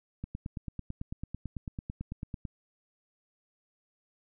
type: click train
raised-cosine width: 5 ms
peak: -24 dBFS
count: 21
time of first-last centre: 0.24-2.452 s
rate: 9.04 Hz
effects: none